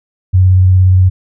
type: tone with vibrato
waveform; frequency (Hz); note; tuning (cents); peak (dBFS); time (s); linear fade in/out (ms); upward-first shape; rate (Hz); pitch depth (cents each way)
sine; 92.7; F#2; +4; -4; 0.33-1.1; 20; sine; 17; 18
effects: none